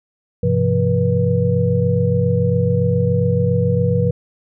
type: tone cluster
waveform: sine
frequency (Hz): 100.8 / 128 / 171.1 / 484.7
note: G2 / C3 / F3 / B4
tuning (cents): +49 / -38 / -35 / -32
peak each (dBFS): -19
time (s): 0.43-4.11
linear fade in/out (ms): 5
effects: none